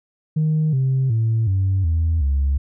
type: tone with pitch steps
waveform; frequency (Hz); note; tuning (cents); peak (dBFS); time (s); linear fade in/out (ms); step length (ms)
sine; 155.56 / 132.33 / 112.57 / 95.76 / 81.46 / 69.29; D#3 / C3 / A2 / G2 / E2 / C#2; 0 / +20 / +40 / -40 / -20 / 0; -14; 0.36-2.58; 10; 370
effects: tanh soft clip ceiling -13 dBFS